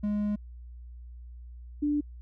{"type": "tone pair in turn", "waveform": ["triangle", "sine"], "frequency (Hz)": [207.7, 293.7], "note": ["G#3", "D4"], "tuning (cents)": [0, 0], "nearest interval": "tritone", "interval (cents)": 600, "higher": "second", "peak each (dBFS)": -24, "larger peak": "neither", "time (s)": [[0.03, 0.36], [1.82, 2.01]], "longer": "first", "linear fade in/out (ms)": 10, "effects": ["added 60 Hz sine -42 dBFS peak until 2.21 s"]}